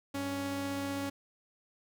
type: tone pair together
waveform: sawtooth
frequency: 98.12 / 278.8 Hz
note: G2 / C#4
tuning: +2 / +10 cents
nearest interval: octave + tritone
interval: 1808 cents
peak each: -39 / -30 dBFS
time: 0.14-1.1 s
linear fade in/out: 10 ms
effects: none